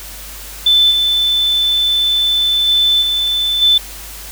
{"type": "tone with level steps", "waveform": "sine", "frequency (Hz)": 3520, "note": "A7", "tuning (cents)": 0, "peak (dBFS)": [-7, -11, -9, -13, -7], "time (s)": [0.66, 3.78], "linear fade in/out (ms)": 5, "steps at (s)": [0.9, 2.67, 3.01, 3.61], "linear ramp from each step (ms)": 20, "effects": ["added 50 Hz sine -34 dBFS peak until 4.31 s", "white hiss -32 dBFS RMS until 4.31 s"]}